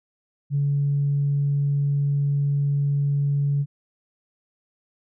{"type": "tone", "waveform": "sine", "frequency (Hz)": 142.2, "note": "C#3", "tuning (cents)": 45, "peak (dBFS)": -18, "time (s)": [0.5, 3.66], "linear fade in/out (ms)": 50, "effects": ["tanh soft clip ceiling -14 dBFS"]}